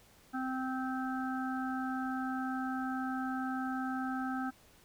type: harmonic tone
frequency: 260 Hz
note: C4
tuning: 11 cents flat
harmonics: 1 / 3 / 5 / 6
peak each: -35 / -40 / -42 / -43 dBFS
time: 0.33-4.51 s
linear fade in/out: 20 ms
effects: pink hiss -62 dBFS RMS until 4.84 s